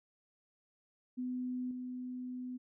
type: tone with level steps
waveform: sine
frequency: 251.3 Hz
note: B3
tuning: 30 cents sharp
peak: -35 / -39 dBFS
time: 1.17-2.58 s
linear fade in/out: 20 ms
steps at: 1.71 s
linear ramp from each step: 2 ms
effects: none

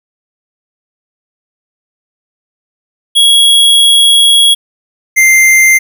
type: tone pair in turn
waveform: square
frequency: 3322 / 2091 Hz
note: G#7 / C7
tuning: 0 / -2 cents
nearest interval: minor sixth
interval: 802 cents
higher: first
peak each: -4 dBFS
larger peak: neither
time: 3.15-4.55 / 5.16-5.79 s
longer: first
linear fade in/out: 20 ms
effects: none

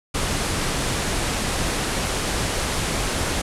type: low-pass noise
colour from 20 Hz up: pink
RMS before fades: -24 dBFS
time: 0.14-3.42 s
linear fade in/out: 10 ms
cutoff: 11000 Hz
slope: 48 dB/octave
effects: none

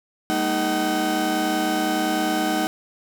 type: tone cluster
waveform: 35% pulse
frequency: 200.7 / 230.6 / 312 / 757 Hz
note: G3 / A#3 / D#4 / F#5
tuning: +41 / -19 / +5 / +39 cents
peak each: -28 / -28 / -22 / -23 dBFS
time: 0.3-2.67 s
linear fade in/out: 0 ms
effects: none

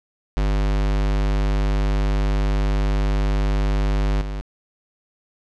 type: tone with level steps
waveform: square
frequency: 50 Hz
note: G1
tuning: 35 cents sharp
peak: -18 / -26 dBFS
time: 0.37-4.41 s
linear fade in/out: 0 ms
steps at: 4.21 s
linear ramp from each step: 5 ms
effects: low-pass 5000 Hz 12 dB/octave

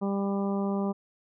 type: harmonic tone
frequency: 198.3 Hz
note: G3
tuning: 20 cents sharp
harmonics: 1 / 2 / 3 / 4 / 5 / 6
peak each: -27 / -33 / -37 / -39 / -41 / -43 dBFS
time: 0.01-0.93 s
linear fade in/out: 20 ms
effects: none

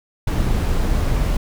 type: noise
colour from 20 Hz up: brown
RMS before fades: -18 dBFS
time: 0.27-1.37 s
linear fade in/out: 5 ms
effects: none

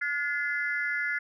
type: tone cluster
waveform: sine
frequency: 1434 / 1715 / 2048 Hz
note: F6 / A6 / C7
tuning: +45 / -45 / -38 cents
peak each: -31 dBFS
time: 0.01-1.19 s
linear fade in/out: 10 ms
effects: tanh soft clip ceiling -18 dBFS

